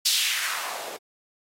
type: noise with band-pass filter sweep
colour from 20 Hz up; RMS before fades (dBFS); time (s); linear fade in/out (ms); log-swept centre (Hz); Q
blue; -27; 0.05-0.97; 10; 4600 to 420; 1.9
effects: AAC 48 kbps

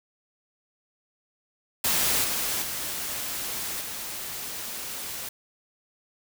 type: noise with level steps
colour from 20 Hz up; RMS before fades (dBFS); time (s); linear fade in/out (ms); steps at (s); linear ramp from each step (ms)
white; -24 / -28 / -32 / -35; 1.84-5.29; 5; 2.24 / 2.62 / 3.81; 2
effects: none

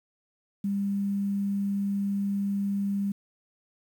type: tone with quantisation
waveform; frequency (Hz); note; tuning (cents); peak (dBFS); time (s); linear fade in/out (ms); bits
sine; 199.6; G3; +32; -25; 0.64-3.12; 5; 9
effects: none

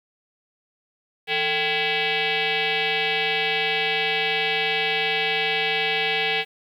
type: tone with frequency modulation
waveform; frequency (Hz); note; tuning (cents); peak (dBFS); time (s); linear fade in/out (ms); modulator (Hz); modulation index
sine; 167.7; E3; +30; -20; 1.27-6.45; 50; 612; 5.3
effects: 9-bit

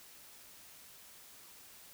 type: silence
effects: white hiss -56 dBFS RMS until 1.93 s

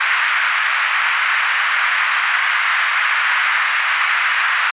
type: band-pass noise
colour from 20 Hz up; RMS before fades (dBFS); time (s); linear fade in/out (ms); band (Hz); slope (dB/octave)
white; -17; 0-4.71; 10; 1200 to 2200; 24
effects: resampled to 8000 Hz

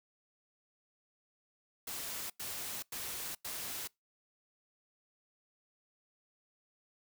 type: noise bursts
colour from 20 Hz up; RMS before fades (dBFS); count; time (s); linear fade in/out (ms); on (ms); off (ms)
white; -41; 4; 1.87-3.875; 5; 430; 95
effects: noise-tail reverb RT60 0.2 s tail -25 dB re dry

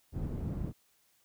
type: low-pass noise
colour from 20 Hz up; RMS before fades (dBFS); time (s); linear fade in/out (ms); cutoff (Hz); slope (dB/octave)
white; -36; 0.12-0.73; 50; 160; 12
effects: white hiss -70 dBFS RMS until 1.24 s

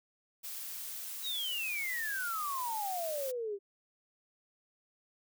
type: noise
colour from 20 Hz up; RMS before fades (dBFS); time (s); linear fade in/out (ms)
blue; -42; 0.43-3.32; 20
type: exponential sweep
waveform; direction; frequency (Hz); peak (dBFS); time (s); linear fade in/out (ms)
sine; down; 3951 to 388.2; -34; 1.22-3.59; 50
effects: none

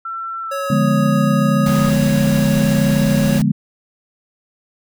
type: tone with pitch glide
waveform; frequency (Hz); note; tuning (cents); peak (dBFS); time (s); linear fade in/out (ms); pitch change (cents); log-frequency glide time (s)
sine; 1345 to 1247.7; E6 to D#6; +34 to +4; -23; 0.05-1.9; 5; -130; 0.42-0.79
type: tone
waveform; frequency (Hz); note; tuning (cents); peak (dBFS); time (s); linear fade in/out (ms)
square; 554; C#5; -1; -23; 0.51-3.39; 10
type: chord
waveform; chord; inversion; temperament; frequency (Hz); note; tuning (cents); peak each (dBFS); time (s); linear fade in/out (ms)
sine; D diminished seventh; none; equal; 146.83 / 174.61 / 207.7 / 246.9; D3 / F3 / Ab3 / Cb4; 0 / 0 / 0 / 0; -17 / -21 / -16 / -20; 0.7-3.52; 5
type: noise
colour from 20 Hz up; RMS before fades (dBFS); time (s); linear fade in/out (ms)
pink; -27; 1.66-3.42; 2
effects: none

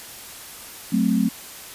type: chord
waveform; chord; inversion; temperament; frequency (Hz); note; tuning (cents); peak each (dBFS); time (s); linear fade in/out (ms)
sine; F# diminished; none; equal; 185 / 220 / 261.6; F#3 / A3 / C4; 0 / 0 / 0; -22 / -20 / -22; 0.92-1.29; 10
effects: white hiss -39 dBFS RMS until 1.74 s + resampled to 32000 Hz

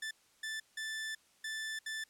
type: tone bursts at uneven times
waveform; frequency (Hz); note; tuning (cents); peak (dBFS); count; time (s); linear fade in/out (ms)
sawtooth; 1760; A6; 0; -34; 5; 0.02-0.11 / 0.43-0.6 / 0.77-1.15 / 1.44-1.79 / 1.86-2.04; 5
effects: white hiss -68 dBFS RMS until 2.09 s + low-pass 10000 Hz 12 dB/octave

